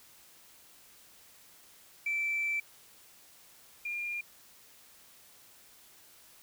sine tone pair in turn, 2330 / 2405 Hz, D7 / D7, -14 / +41 cents, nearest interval minor second, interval 55 cents, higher second, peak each -28 / -33 dBFS, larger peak first, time 2.06-2.6 / 3.85-4.21 s, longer first, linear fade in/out 5 ms, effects tanh soft clip ceiling -25 dBFS + white hiss -58 dBFS RMS until 6.42 s

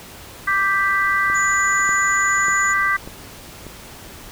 sine chord, G major, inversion second, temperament equal, 1174.7 / 1568 / 1975.5 Hz, D6 / G6 / B6, 0 / 0 / 0 cents, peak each -20 dBFS, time 0.47-2.97 s, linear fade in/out 10 ms
click train, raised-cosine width 2 ms, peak -20 dBFS, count 5, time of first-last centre 1.3-3.667 s, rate 1.69 Hz
sine tone, 6950 Hz, A8, 22 cents flat, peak -24 dBFS, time 1.34-2.74 s, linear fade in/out 20 ms
effects pink hiss -39 dBFS RMS until 4.31 s

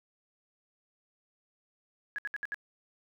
sine tone bursts, 1673 Hz, G#6, 12 cents sharp, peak -32 dBFS, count 5, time 2.16-2.544 s, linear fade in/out 0 ms, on 24 ms, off 66 ms, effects none

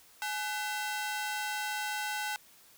sawtooth ring-modulated tone, 1174.7 Hz, D6, in tune, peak -26 dBFS, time 0.22-2.36 s, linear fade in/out 0 ms, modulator 332 Hz, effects white hiss -59 dBFS RMS until 2.77 s

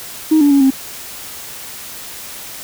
sine tone with pitch steps, 313 / 287.7 / 279.2 / 267 Hz, D#4 / D4 / C#4 / C4, +10 / -36 / +13 / +35 cents, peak -6 dBFS, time 0.31-0.706 s, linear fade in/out 10 ms, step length 99 ms, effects tanh soft clip ceiling -4 dBFS + white hiss -31 dBFS RMS until 2.63 s

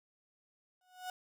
35% pulse tone with exponential growth, 734 Hz, F#5, 14 cents flat, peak -35 dBFS, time 0.81-1.1 s, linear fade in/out 2 ms, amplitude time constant 63 ms, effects none

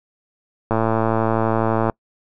click train, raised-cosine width 1 ms, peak -5 dBFS, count 134, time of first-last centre 0.71-1.897 s, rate 112 Hz, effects noise-tail reverb RT60 0.1 s tail -26 dB re dry

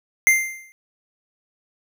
square tone with exponential decay, 2093 Hz, C7, in tune, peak -10 dBFS, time 0.27-0.72 s, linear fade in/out 0 ms, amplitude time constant 97 ms, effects none

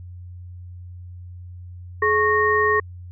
sine tone cluster, 424.3 / 1099 / 1854 Hz, G#4 / C#6 / A#6, +37 / -15 / -10 cents, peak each -20 dBFS, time 2.02-2.8 s, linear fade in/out 5 ms, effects added 89 Hz sine -35 dBFS peak until 3.11 s

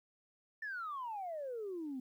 sine exponential sweep, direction down, 1800 to 249 Hz, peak -38 dBFS, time 0.62-2 s, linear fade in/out 5 ms, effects tanh soft clip ceiling -35 dBFS + 12-bit

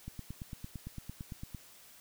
click train, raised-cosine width 5 ms, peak -29 dBFS, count 14, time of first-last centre 0.08-1.547 s, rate 8.86 Hz, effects white hiss -57 dBFS RMS until 2 s

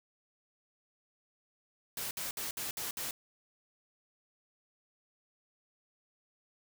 white noise bursts, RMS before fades -38 dBFS, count 6, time 1.97-3.11 s, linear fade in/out 2 ms, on 140 ms, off 60 ms, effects none

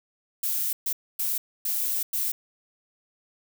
violet noise bursts at uneven times, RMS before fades -27 dBFS, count 5, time 0.43-0.73 / 0.86-0.93 / 1.19-1.38 / 1.65-2.03 / 2.13-2.32 s, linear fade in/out 5 ms, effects none

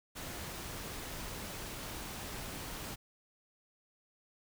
pink noise, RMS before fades -43 dBFS, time 0.15-2.96 s, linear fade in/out 20 ms, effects none

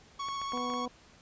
45% pulse tone with vibrato, 1108.7 Hz, C#6, in tune, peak -34 dBFS, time 0.19-0.86 s, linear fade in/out 10 ms, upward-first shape triangle, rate 14 Hz, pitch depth 19 cents each way
clicks, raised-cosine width 0.5 ms, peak -30 dBFS, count 6, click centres 0.286 / 0.416 / 0.522 / 0.575 / 0.701 / 0.737 s
harmonic tone, 247.1 Hz, B3, 1 cent sharp, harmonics 1 / 2 / 3 / 4, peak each -37 / -39 / -42 / -43 dBFS, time 0.53-0.88 s, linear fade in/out 5 ms
effects pink hiss -58 dBFS RMS until 1.21 s + resampled to 16000 Hz

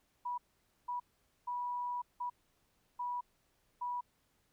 sine tone bursts at uneven times, 977 Hz, B5, 19 cents flat, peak -35 dBFS, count 6, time 0.25-0.38 / 0.88-1 / 1.47-2.02 / 2.2-2.3 / 2.99-3.21 / 3.81-4.01 s, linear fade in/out 10 ms, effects pink hiss -75 dBFS RMS until 4.52 s

